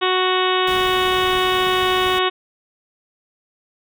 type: harmonic tone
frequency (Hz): 370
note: F#4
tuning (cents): 0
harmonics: 1 / 2 / 3 / 4 / 5 / 6 / 7 / 8 / 9 / 10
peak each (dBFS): -20 / -25 / -21 / -28 / -28 / -30 / -30 / -26 / -29 / -27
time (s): 0.01-2.3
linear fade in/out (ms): 20
type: noise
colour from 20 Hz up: pink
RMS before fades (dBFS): -33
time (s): 0.67-2.19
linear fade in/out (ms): 5
effects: none